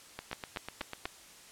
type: two click trains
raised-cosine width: 0.3 ms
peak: -22 / -19 dBFS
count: 8 / 4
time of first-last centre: 0.19-1.057 / 0.33-1.055 s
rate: 8.07 / 4.14 Hz
effects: white hiss -54 dBFS RMS until 1.51 s + low-pass 10000 Hz 12 dB/octave